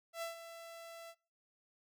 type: tone with ADSR envelope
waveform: sawtooth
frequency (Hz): 668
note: E5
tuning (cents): +23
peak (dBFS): -34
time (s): 0.13-1.15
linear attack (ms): 90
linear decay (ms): 130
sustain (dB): -11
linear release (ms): 57
effects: noise-tail reverb RT60 0.4 s tail -26 dB re dry